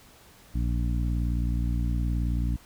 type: harmonic tone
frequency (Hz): 59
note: A#1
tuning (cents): +22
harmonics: 1 / 2 / 3 / 4 / 5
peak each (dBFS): -25 / -31 / -35 / -37 / -39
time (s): 0.54-2.57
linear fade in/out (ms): 20
effects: pink hiss -54 dBFS RMS until 2.65 s